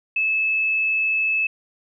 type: tone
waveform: sine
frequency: 2607 Hz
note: E7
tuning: 20 cents flat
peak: -18 dBFS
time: 0.16-1.47 s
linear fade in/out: 5 ms
effects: none